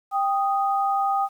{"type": "tone pair together", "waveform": "sine", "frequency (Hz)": [789, 1243.4], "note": ["G5", "D#6"], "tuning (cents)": [11, -2], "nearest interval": "minor sixth", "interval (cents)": 787, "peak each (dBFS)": [-21, -25], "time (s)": [0.11, 1.29], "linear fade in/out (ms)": 50, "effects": ["9-bit"]}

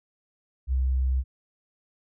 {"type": "tone", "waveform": "sine", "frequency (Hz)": 64.8, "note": "C2", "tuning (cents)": -16, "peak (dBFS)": -21, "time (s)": [0.67, 1.24], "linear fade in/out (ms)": 50, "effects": []}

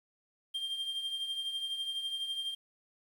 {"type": "tone with tremolo", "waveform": "triangle", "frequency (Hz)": 3186, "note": "G7", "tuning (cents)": 27, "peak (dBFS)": -30, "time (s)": [0.54, 2.55], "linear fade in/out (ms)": 10, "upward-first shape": "triangle", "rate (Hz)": 12, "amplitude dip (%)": 60, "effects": ["10-bit"]}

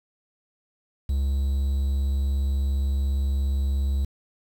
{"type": "tone with quantisation", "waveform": "triangle", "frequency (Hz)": 68.6, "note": "C#2", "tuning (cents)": -17, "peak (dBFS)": -19, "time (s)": [1.09, 4.05], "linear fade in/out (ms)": 5, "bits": 8, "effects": []}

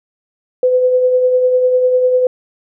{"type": "tone with tremolo", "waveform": "sine", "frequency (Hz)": 505, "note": "B4", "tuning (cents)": 39, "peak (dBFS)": -7, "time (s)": [0.63, 2.27], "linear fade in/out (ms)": 2, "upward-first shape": "triangle", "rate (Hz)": 10, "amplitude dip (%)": 45, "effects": []}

